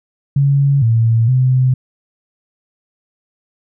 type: tone with pitch steps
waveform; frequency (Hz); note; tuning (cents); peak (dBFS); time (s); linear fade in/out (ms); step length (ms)
sine; 139.9 / 114.1 / 128.5; C#3 / A#2 / C3; +16 / -37 / -31; -9; 0.36-1.74; 5; 460
effects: none